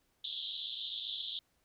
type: band-pass noise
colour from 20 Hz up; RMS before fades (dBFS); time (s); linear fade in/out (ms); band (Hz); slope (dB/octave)
pink; -41; 0.24-1.39; 2; 3200 to 3900; 96
effects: pink hiss -75 dBFS RMS until 1.64 s